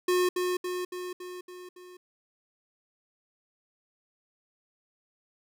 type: tone with echo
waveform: square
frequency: 361.5 Hz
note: F#4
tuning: 40 cents flat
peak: -23 dBFS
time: 0.08-0.29 s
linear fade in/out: 5 ms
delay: 280 ms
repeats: 6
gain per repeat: -4 dB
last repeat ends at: 1.97 s
effects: none